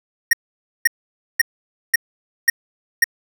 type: tone bursts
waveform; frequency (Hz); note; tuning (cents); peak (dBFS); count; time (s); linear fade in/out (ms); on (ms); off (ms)
square; 1864.7; A#6; 0; -10; 6; 0.31-3.042; 5; 22; 520
effects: none